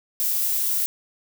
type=noise; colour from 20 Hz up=violet; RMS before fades=-23 dBFS; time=0.2-0.86 s; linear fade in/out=0 ms; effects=none